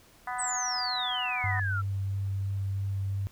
harmonic tone, 248.2 Hz, B3, 9 cents sharp, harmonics 3 / 4 / 5 / 6 / 7 / 8, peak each -35 / -37 / -39 / -41 / -42 / -43 dBFS, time 0.27-1.6 s, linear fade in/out 5 ms
sine exponential sweep, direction down, 8372 to 1318.5 Hz, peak -30 dBFS, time 0.38-1.82 s, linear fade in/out 20 ms
sine tone with vibrato, 98 Hz, G2, in tune, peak -28 dBFS, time 1.44-3.27 s, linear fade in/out 0 ms, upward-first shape sine, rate 3 Hz, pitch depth 9 cents each way
effects pink hiss -58 dBFS RMS until 3.31 s

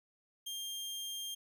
sawtooth tone, 3200 Hz, G7, 35 cents sharp, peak -36 dBFS, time 0.46-1.35 s, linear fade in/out 10 ms, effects none

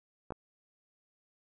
clicks, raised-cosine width 1 ms, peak -25 dBFS, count 2, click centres 0.306 / 0.322 s, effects none

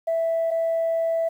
sine tone pair in turn, 659.3 / 659.3 Hz, E5 / E5, 0 / 0 cents, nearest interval unison, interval 0 cents, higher neither, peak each -19 dBFS, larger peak neither, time 0.07-0.51 / 0.51-1.29 s, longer second, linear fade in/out 10 ms, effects tanh soft clip ceiling -17 dBFS + 9-bit

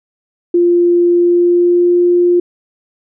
sine tone with pitch glide, 348.2 to 351.8 Hz, F4 to F4, -5 to +13 cents, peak -7 dBFS, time 0.54-2.4 s, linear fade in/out 5 ms, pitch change +18 cents, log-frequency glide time 1.09-1.99 s, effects none

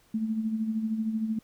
sine tone with tremolo, 220.3 Hz, A3, 2 cents sharp, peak -24 dBFS, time 0.14-1.39 s, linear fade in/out 5 ms, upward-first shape sine, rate 13 Hz, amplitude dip 55%, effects pink hiss -63 dBFS RMS until 1.43 s

